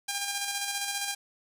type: tone with tremolo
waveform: 5% pulse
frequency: 803 Hz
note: G5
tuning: 41 cents sharp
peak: -17 dBFS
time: 0.08-1.15 s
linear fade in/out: 10 ms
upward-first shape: square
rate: 15 Hz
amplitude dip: 35%
effects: none